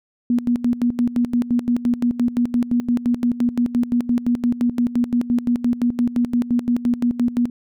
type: tone with tremolo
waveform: sine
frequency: 241.1 Hz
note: B3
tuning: 41 cents flat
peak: -14 dBFS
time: 0.3-7.5 s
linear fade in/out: 2 ms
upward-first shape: square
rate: 5.8 Hz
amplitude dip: 80%
effects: none